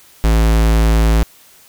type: tone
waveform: square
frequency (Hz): 55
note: A1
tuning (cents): 0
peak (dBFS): -10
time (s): 0.24-1.23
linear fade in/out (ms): 0
effects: white hiss -46 dBFS RMS until 1.68 s